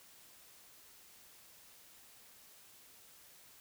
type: silence
effects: white hiss -60 dBFS RMS until 3.6 s